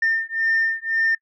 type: beating tone pair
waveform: sine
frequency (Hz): 1806 / 1807.9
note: A6 / A6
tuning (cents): +45 / +46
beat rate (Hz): 1.9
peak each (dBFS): -21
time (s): 0.02-1.15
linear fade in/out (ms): 5
effects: noise-tail reverb RT60 0.1 s tail -24 dB re dry + tanh soft clip ceiling -13 dBFS